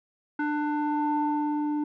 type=tone with low-pass filter sweep; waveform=square; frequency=297.3 Hz; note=D4; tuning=21 cents sharp; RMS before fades=-27 dBFS; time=0.39-1.84 s; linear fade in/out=5 ms; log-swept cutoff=1400 to 620 Hz; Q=3.5; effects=none